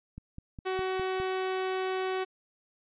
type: click train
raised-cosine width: 5 ms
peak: -29 dBFS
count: 6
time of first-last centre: 0.18-1.2 s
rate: 4.9 Hz
type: tone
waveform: sawtooth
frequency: 375.6 Hz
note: F#4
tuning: 26 cents sharp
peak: -25 dBFS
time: 0.65-2.25 s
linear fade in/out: 20 ms
effects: resampled to 8000 Hz